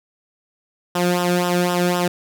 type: tone with flanger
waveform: sawtooth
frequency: 177.3 Hz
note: F3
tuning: 26 cents sharp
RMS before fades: -19 dBFS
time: 0.95-2.08 s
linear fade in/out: 5 ms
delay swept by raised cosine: 0.45 to 1.04 ms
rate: 3.9 Hz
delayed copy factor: -0.75
effects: none